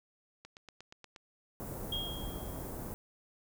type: click train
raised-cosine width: 0.2 ms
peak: -32 dBFS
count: 7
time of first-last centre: 0.45-1.162 s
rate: 8.43 Hz
type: band-stop noise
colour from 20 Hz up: pink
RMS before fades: -41 dBFS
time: 1.6-2.94 s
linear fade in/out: 0 ms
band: 810 to 13000 Hz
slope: 12 dB/octave
type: tone with exponential decay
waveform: sine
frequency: 3255 Hz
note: G#7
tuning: 36 cents flat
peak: -32 dBFS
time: 1.92-2.71 s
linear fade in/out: 5 ms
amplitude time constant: 170 ms
effects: none